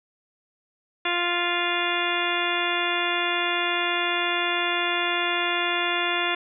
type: harmonic tone with a mistuned harmonic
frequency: 349.2 Hz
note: F4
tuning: in tune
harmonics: 1 / 2 / 3 / 4 / 5 / 6 / 7 / 8 / 10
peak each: -31 / -31 / -31 / -31 / -31 / -31 / -31 / -31 / -31 dBFS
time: 1.05-6.35 s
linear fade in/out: 5 ms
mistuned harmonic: 10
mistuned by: -21 cents
effects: none